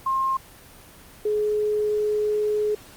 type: tone pair in turn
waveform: sine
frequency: 1064 / 422.2 Hz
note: C6 / G#4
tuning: +29 / +29 cents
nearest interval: octave + major third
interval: 1600 cents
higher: first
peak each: -20 dBFS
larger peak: neither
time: 0.06-0.37 / 1.25-2.75 s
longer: second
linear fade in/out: 5 ms
effects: pink hiss -47 dBFS RMS until 2.96 s + Opus 24 kbps